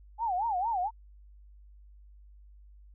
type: tone with vibrato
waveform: sine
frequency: 817 Hz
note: G#5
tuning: 29 cents flat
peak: -27 dBFS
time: 0.18-0.91 s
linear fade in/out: 50 ms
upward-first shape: sine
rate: 4.4 Hz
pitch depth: 240 cents each way
effects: added 50 Hz sine -51 dBFS peak until 2.94 s